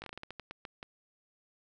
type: slowing click train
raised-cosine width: 0.3 ms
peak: -26 dBFS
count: 12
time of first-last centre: 0.02-0.829 s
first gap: 19 ms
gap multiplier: 1.25
effects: none